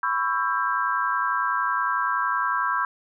sine chord, C# half-diminished seventh, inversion third, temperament just, 997.9 / 1108.7 / 1330.5 / 1596.6 Hz, B5 / C#6 / E6 / G6, +18 / 0 / +16 / +31 cents, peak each -27 dBFS, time 0.03-2.85 s, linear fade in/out 2 ms, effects none

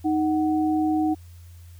sine tone pair together, 311.1 / 744.4 Hz, D#4 / F#5, 0 / +10 cents, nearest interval octave + minor third, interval 1510 cents, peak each -20 / -27 dBFS, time 0.04-1.15 s, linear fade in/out 20 ms, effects added 86 Hz sine -42 dBFS peak until 1.79 s + white hiss -58 dBFS RMS until 1.79 s

